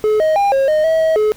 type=tone with pitch steps; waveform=triangle; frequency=428.3 / 627 / 803 / 541 / 616 / 644 / 640 / 427.1 Hz; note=A4 / D#5 / G5 / C#5 / D#5 / E5 / D#5 / G#4; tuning=-47 / +13 / +41 / -42 / -17 / -41 / +49 / +48 cents; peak=-9 dBFS; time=0.04-1.32 s; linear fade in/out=0 ms; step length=160 ms; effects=pink hiss -42 dBFS RMS until 1.36 s